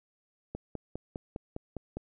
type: click train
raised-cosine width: 2 ms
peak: -23 dBFS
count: 8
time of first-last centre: 0.55-1.97 s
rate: 4.93 Hz
effects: none